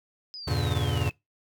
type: exponential sweep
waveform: sine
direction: down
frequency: 5080 to 2587 Hz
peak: -37 dBFS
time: 0.34-1.11 s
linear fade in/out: 0 ms
type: chord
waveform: square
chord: E diminished seventh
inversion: none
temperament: just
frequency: 82.41 / 98.89 / 118.67 / 142.4 Hz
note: E2 / G2 / Bb2 / Db3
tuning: 0 / +16 / +31 / +47 cents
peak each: -31 dBFS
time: 0.47-1.1 s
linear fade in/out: 10 ms
effects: noise-tail reverb RT60 0.2 s tail -23 dB re dry